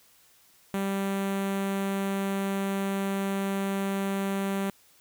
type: tone with notch filter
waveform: sawtooth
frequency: 196 Hz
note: G3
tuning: in tune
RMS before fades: -29 dBFS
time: 0.74-4.7 s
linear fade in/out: 0 ms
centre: 5000 Hz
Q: 1.3
effects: white hiss -60 dBFS RMS until 5 s